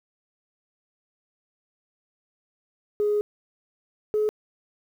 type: tone pair in turn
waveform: sine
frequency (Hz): 416.6 / 425.4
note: G#4 / G#4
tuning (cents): +5 / +42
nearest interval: unison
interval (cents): 37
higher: second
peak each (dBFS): -19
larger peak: neither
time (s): 3-3.21 / 4.14-4.29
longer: first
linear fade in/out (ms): 0
effects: tanh soft clip ceiling -16 dBFS + 9-bit

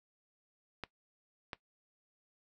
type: clicks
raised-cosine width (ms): 0.3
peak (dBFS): -23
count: 2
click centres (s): 0.837 / 1.532
effects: noise-tail reverb RT60 0.1 s tail -19 dB re dry

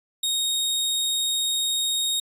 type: tone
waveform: sawtooth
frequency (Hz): 3734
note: A#7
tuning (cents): +2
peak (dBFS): -19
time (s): 0.23-2.2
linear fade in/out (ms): 5
effects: resampled to 32000 Hz

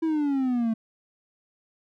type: exponential sweep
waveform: triangle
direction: down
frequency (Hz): 329.2 to 220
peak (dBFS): -20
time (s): 0.02-0.74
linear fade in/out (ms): 10
effects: none

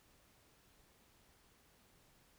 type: silence
effects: pink hiss -69 dBFS RMS until 2.38 s

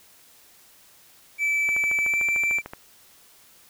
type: tone with pitch glide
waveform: triangle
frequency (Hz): 2314 to 2341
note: D7 to D7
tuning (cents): -26 to -6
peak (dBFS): -19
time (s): 1.38-2.62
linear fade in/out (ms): 50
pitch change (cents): +20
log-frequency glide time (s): 2.03-2.2
type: click train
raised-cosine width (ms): 0.5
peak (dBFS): -20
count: 15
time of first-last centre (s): 1.69-2.735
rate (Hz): 13.4
effects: white hiss -54 dBFS RMS until 3.69 s

